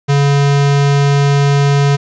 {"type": "tone", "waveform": "square", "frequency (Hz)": 141.5, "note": "C#3", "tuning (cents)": 36, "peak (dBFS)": -9, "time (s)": [0.08, 1.97], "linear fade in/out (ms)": 20, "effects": ["resampled to 16000 Hz", "8-bit"]}